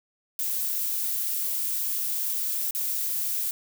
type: noise with dropouts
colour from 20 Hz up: violet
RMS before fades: -28 dBFS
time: 0.39-3.51 s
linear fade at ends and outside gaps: 1 ms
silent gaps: 2.709-2.749 s
effects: none